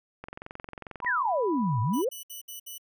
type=click train; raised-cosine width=0.5 ms; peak=-24 dBFS; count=19; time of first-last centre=0.24-1.047 s; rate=22.3 Hz
type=tone with pitch glide; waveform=sine; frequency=991 to 984.2 Hz; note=B5 to B5; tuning=+6 to -6 cents; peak=-31 dBFS; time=1.02-2.02 s; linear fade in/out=10 ms; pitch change=-12 cents; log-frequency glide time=1.17-1.88 s
type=exponential two-way sweep; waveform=sine; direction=down then up; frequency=1990 to 103.83 to 569 Hz; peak=-24 dBFS; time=1.06-2.09 s; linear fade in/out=5 ms; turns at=1.81 s
type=tone bursts; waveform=5% pulse; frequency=2970 Hz; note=F#7; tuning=6 cents sharp; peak=-30 dBFS; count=5; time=1.93-2.782 s; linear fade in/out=10 ms; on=120 ms; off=63 ms
effects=none